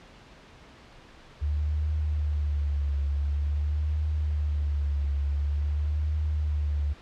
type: tone with vibrato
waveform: sine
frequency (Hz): 73.42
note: D2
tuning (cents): 0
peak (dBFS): -24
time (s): 1.41-6.94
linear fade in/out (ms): 20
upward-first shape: triangle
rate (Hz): 0.47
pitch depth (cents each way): 72
effects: pink hiss -51 dBFS RMS until 7.01 s + low-pass 4000 Hz 12 dB/octave